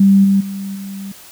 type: tone with level steps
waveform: sine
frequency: 196.2 Hz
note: G3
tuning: 2 cents sharp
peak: -6 / -9 / -22 / -25 dBFS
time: 0-1.12 s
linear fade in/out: 5 ms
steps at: 0.24 / 0.4 / 0.75 s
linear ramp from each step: 10 ms
effects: white hiss -40 dBFS RMS until 1.31 s